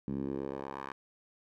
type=tone with band-pass filter sweep; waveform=10% pulse; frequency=68.2 Hz; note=C#2; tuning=28 cents flat; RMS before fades=-38 dBFS; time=0.08-0.92 s; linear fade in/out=0 ms; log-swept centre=200 to 1300 Hz; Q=1.7; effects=none